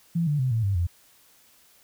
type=tone with pitch steps; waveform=sine; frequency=168.2 / 147.27 / 128.95 / 112.91 / 98.86 / 86.56 Hz; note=E3 / D3 / C3 / A2 / G2 / F2; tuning=+35 / +5 / -25 / +45 / +15 / -15 cents; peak=-21 dBFS; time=0.15-0.87 s; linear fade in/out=10 ms; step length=120 ms; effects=white hiss -58 dBFS RMS until 1.83 s